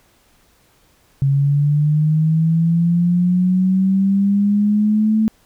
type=linear sweep; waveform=sine; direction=up; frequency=136.6 to 220 Hz; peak=-12 dBFS; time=1.22-5.28 s; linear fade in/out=0 ms; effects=pink hiss -56 dBFS RMS until 5.45 s